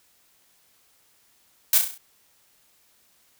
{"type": "noise with echo", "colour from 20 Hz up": "blue", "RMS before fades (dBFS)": -17, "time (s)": [1.73, 1.78], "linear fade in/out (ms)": 2, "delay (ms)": 33, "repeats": 6, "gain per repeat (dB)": -5, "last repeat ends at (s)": 1.978, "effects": ["white hiss -62 dBFS RMS until 3.39 s"]}